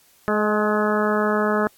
harmonic tone with a mistuned harmonic, 211.7 Hz, G#3, 33 cents sharp, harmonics 1 / 2 / 3 / 4 / 5 / 6 / 7 / 8, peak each -23 / -23 / -25 / -30 / -29 / -26 / -30 / -30 dBFS, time 0.28-1.67 s, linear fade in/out 0 ms, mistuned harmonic 3, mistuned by -18 cents, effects white hiss -56 dBFS RMS until 1.77 s + AAC 64 kbps

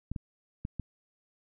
clicks, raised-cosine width 5 ms, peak -22 dBFS, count 4, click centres 0.116 / 0.162 / 0.651 / 0.797 s, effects none

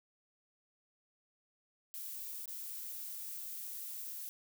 violet noise with dropouts, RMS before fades -44 dBFS, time 1.94-4.29 s, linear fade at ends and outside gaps 0 ms, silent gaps 2.457-2.478 s, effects none

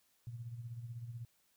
sine tone with tremolo, 117.9 Hz, A#2, 20 cents sharp, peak -40 dBFS, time 0.27-1.25 s, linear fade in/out 0 ms, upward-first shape sine, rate 16 Hz, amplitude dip 60%, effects white hiss -74 dBFS RMS until 1.56 s

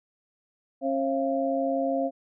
sine tone cluster, 270.9 / 539 / 685 Hz, C#4 / C#5 / F5, -40 / -49 / -34 cents, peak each -28 dBFS, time 0.81-2.11 s, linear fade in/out 50 ms, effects none

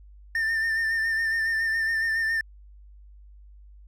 triangle tone with vibrato, 1800 Hz, A6, 39 cents sharp, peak -21 dBFS, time 0.35-2.41 s, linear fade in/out 2 ms, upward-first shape sine, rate 7.2 Hz, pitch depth 34 cents each way, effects added 50 Hz sine -46 dBFS peak until 3.87 s

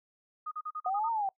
sine tone bursts, 1240 Hz, D#6, 6 cents flat, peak -34 dBFS, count 7, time 0.46-1.091 s, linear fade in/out 10 ms, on 55 ms, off 41 ms
sine linear two-way sweep, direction up then down, 721 to 932.3 to 756 Hz, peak -28 dBFS, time 0.86-1.29 s, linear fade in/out 2 ms, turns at 1.1 s
effects noise-tail reverb RT60 0.1 s tail -23 dB re dry

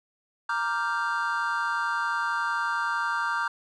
triangle chord, G minor seventh, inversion first, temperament equal, 932.3 / 1174.7 / 1396.9 / 1568 Hz, Bb5 / D6 / F6 / G6, 0 / 0 / 0 / 0 cents, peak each -29 dBFS, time 0.49-3.48 s, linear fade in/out 5 ms, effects resampled to 24000 Hz

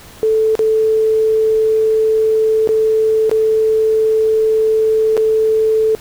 sine tone with dropouts, 438.8 Hz, A4, 5 cents flat, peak -10 dBFS, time 0.23-5.95 s, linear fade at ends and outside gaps 0 ms, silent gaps 0.553-0.592 / 2.674-2.69 / 3.295-3.314 / 5.168-5.176 s, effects pink hiss -39 dBFS RMS until 6 s

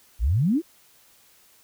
sine exponential sweep, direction up, 48.93 to 366.2 Hz, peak -18 dBFS, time 0.19-0.62 s, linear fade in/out 50 ms, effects white hiss -57 dBFS RMS until 1.63 s

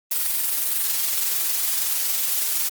blue noise with amplitude modulation, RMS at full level -21 dBFS, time 0.11-2.69 s, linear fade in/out 5 ms, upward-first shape sine, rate 21.7 Hz, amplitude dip 35%, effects Opus 32 kbps

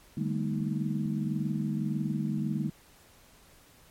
sine tone cluster, 150.1 / 196.2 / 216.3 / 238 / 314.3 Hz, D3 / G3 / A3 / A#3 / D#4, +38 / +2 / -29 / +36 / +18 cents, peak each -32 / -34 / -33 / -37 / -38 dBFS, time 0.17-2.7 s, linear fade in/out 5 ms, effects pink hiss -58 dBFS RMS until 3.9 s + MP3 64 kbps

